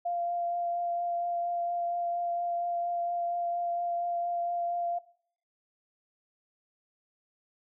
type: tone with vibrato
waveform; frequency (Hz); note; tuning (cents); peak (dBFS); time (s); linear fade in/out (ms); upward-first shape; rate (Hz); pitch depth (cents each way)
sine; 694; F5; -11; -28; 0.05-4.99; 10; triangle; 4.3; 13
effects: noise-tail reverb RT60 0.6 s tail -20 dB re dry